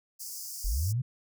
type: high-pass noise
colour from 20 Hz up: pink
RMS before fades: -40 dBFS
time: 0.19-0.93 s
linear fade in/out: 20 ms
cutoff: 4800 Hz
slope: 96 dB/octave
type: linear sweep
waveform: sine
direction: up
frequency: 34.65 to 133.7 Hz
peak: -26 dBFS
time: 0.64-1.02 s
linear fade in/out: 10 ms
effects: none